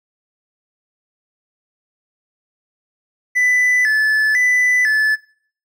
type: tone with vibrato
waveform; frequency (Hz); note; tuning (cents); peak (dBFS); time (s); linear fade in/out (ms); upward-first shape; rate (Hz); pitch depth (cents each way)
triangle; 1859; A#6; -5; -11; 3.35-5.16; 20; square; 1; 120
effects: noise-tail reverb RT60 0.5 s tail -17 dB re dry